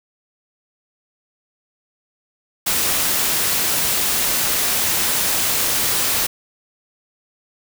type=noise; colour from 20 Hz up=white; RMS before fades=-19 dBFS; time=2.66-6.27 s; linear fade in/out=10 ms; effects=none